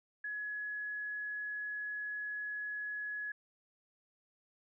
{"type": "tone", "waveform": "sine", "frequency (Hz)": 1688, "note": "G#6", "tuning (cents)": 28, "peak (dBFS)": -37, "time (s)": [0.24, 3.32], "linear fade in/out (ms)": 5, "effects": []}